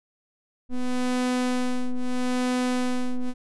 square ring-modulated tone, 125.4 Hz, B2, 27 cents sharp, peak -20 dBFS, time 0.69-3.34 s, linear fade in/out 50 ms, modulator 125 Hz, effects resampled to 24000 Hz

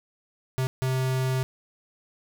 square tone bursts at uneven times, 130.3 Hz, C3, 7 cents flat, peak -24 dBFS, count 2, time 0.58-0.67 / 0.82-1.43 s, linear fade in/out 0 ms, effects none

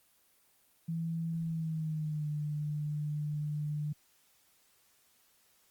sine tone with pitch glide, 164.81 to 149.4 Hz, E3 to D3, 0 to +30 cents, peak -32 dBFS, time 0.88-3.93 s, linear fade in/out 10 ms, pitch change -170 cents, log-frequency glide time 1.42-2.3 s, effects white hiss -68 dBFS RMS until 5.7 s + Opus 24 kbps

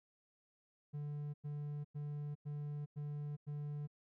triangle tone bursts, 146.83 Hz, D3, in tune, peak -38 dBFS, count 6, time 0.93-3.875 s, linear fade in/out 20 ms, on 410 ms, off 97 ms, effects none

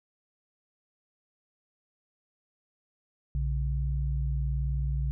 sine tone pair together, 60.2 / 139.1 Hz, B1 / C#3, -44 / +6 cents, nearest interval octave + major second, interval 1450 cents, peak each -27 / -32 dBFS, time 3.35-5.11 s, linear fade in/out 0 ms, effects none

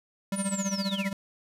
square tone with tremolo, 196 Hz, G3, in tune, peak -26 dBFS, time 0.32-1.13 s, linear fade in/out 2 ms, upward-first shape sine, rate 15 Hz, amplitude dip 80%
sine linear sweep, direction down, 9700 to 1864.7 Hz, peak -33 dBFS, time 0.36-1.08 s, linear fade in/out 2 ms
effects resampled to 32000 Hz

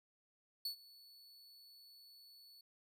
45% pulse tone with ADSR envelope, 4435 Hz, C#8, in tune, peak -36 dBFS, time 0.65-2.61 s, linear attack 4 ms, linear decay 100 ms, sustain -22 dB, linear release 3 ms, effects none

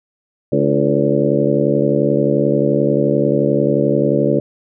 harmonic tone with a mistuned harmonic, 71.4 Hz, D2, 48 cents flat, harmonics 2 / 3 / 4 / 5 / 6 / 7 / 8, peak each -20 / -20 / -20 / -20 / -20 / -20 / -20 dBFS, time 0.52-4.4 s, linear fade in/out 5 ms, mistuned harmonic 5, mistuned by -69 cents, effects none

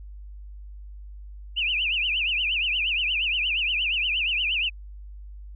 sine tone with vibrato, 2703 Hz, E7, 43 cents sharp, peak -22 dBFS, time 1.56-4.7 s, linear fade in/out 20 ms, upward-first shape triangle, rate 8.5 Hz, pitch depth 240 cents each way, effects added 50 Hz sine -38 dBFS peak until 5.55 s

